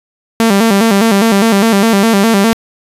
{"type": "tone with vibrato", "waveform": "sawtooth", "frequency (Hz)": 211.8, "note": "G#3", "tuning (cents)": 34, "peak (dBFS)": -3, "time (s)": [0.4, 2.53], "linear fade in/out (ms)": 0, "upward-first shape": "square", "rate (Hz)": 4.9, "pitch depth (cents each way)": 120, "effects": ["resampled to 32000 Hz"]}